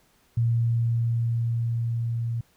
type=tone with level ramp; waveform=sine; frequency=116.54 Hz; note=A#2; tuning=in tune; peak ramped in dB=-19 to -25 dBFS; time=0.37-2.41 s; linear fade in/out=5 ms; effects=pink hiss -63 dBFS RMS until 2.56 s